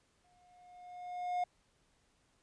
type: tone with exponential growth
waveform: triangle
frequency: 717 Hz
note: F5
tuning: 45 cents sharp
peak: -28 dBFS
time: 0.24-1.44 s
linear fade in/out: 5 ms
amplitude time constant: 260 ms
effects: pink hiss -73 dBFS RMS until 2.42 s + resampled to 22050 Hz